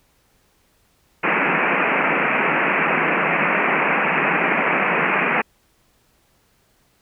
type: band-pass noise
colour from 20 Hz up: white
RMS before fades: -19 dBFS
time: 1.23-5.42 s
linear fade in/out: 10 ms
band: 150 to 2600 Hz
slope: 96 dB/octave
effects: pink hiss -61 dBFS RMS until 7.01 s